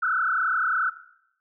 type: tone with frequency modulation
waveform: sine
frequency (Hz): 1412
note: F6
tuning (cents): +19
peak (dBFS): -21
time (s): 0.02-0.9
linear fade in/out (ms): 10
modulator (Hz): 31.4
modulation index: 3.8
effects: noise-tail reverb RT60 0.8 s tail -17 dB re dry